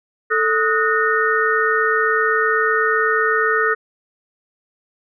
sine tone cluster, 442.2 / 1260 / 1468 / 1832 Hz, A4 / D#6 / F#6 / A#6, +9 / +21 / -14 / -31 cents, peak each -20 dBFS, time 0.3-3.75 s, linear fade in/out 20 ms, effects none

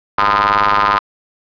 sawtooth ring-modulated tone, 101.9 Hz, G#2, 32 cents flat, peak -4 dBFS, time 0.18-0.99 s, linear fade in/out 5 ms, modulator 1130 Hz, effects resampled to 11025 Hz + 7-bit

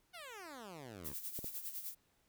10% pulse exponential sweep, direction down, 749 to 64.3 Hz, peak -40 dBFS, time 0.13-1.14 s, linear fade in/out 20 ms
violet noise with tremolo, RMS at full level -42 dBFS, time 1.04-1.95 s, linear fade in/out 20 ms, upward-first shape sine, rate 9.9 Hz, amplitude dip 65%
clicks, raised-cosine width 2 ms, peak -33 dBFS, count 2, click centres 1.39 / 1.444 s
effects pink hiss -75 dBFS RMS until 2.28 s

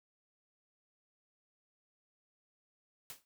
white noise with exponential decay, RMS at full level -43 dBFS, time 3.1-3.25 s, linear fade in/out 0 ms, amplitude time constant 31 ms, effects none

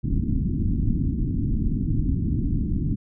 pink low-pass noise, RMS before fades -23 dBFS, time 0.03-2.96 s, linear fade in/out 20 ms, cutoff 300 Hz, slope 48 dB/octave, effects none

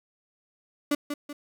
35% pulse tone with echo, 291.1 Hz, D4, 15 cents flat, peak -20 dBFS, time 0.91-0.95 s, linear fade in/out 5 ms, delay 190 ms, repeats 2, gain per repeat -7 dB, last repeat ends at 1.33 s, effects none

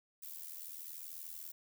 violet noise with amplitude modulation, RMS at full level -44 dBFS, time 0.22-1.52 s, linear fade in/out 10 ms, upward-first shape sine, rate 80.5 Hz, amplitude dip 75%, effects none

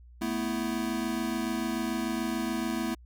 square chord, A suspended second, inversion none, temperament equal, 220 / 246.9 / 329.6 Hz, A3 / B3 / E4, 0 / 0 / 0 cents, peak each -34 dBFS, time 0.21-2.95 s, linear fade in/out 10 ms, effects added 60 Hz sine -49 dBFS peak until 3.05 s

